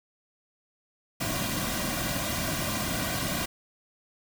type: noise with comb filter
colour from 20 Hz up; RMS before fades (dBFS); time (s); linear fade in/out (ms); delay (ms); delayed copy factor
pink; -30; 1.2-3.46; 10; 2.3; -0.75
effects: none